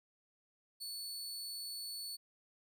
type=tone; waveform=sawtooth; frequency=4441 Hz; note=C#8; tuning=2 cents sharp; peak=-39 dBFS; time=0.8-2.17 s; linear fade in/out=20 ms; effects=none